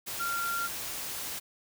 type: tone in noise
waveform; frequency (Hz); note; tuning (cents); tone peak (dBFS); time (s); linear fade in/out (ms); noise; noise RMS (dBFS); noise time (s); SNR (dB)
sine; 1383; F6; -17; -30; 0.19-0.68; 20; white; -37; 0.06-1.4; +4
effects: none